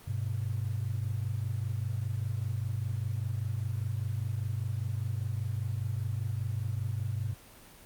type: tone pair together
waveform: sine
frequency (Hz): 99.66 / 124.7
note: G2 / B2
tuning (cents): +29 / +17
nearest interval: major third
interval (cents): 388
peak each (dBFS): -32 / -34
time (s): 0.07-7.34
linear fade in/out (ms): 10
effects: pink hiss -53 dBFS RMS until 7.85 s + Opus 24 kbps